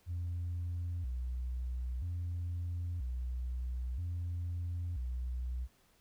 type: tone with vibrato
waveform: sine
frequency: 73.42 Hz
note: D2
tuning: in tune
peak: -33 dBFS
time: 0.06-5.68 s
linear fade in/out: 50 ms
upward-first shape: square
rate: 0.51 Hz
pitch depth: 290 cents each way
effects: tanh soft clip ceiling -32 dBFS + pink hiss -69 dBFS RMS until 6 s